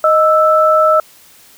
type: tone pair together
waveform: sine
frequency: 623 / 1318.5 Hz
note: D#5 / E6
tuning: +2 / 0 cents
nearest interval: octave + minor second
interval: 1298 cents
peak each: -10 dBFS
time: 0.04-1 s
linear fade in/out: 2 ms
effects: white hiss -44 dBFS RMS until 1.57 s